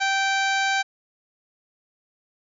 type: harmonic tone with a mistuned harmonic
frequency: 780 Hz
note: G5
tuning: 9 cents flat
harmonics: 1 / 2 / 3 / 4 / 5 / 6 / 7 / 8 / 9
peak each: -24 / -24 / -28 / -34 / -32 / -36 / -41 / -38 / -40 dBFS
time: 0-0.83 s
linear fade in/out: 20 ms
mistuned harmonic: 6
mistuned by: -16 cents
effects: none